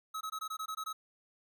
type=tone bursts; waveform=square; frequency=1283 Hz; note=E6; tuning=47 cents flat; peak=-37 dBFS; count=9; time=0.14-0.93 s; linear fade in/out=10 ms; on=70 ms; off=20 ms; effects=none